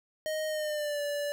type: tone with pitch glide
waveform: square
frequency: 622.3 to 580.6 Hz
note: D#5 to D5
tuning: 0 to -20 cents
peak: -31 dBFS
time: 0.26-1.32 s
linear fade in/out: 0 ms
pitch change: -120 cents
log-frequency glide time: 0.47-1.01 s
effects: none